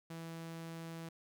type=tone; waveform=sawtooth; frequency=164.81 Hz; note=E3; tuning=in tune; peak=-40 dBFS; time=0.1-1.09 s; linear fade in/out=5 ms; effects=none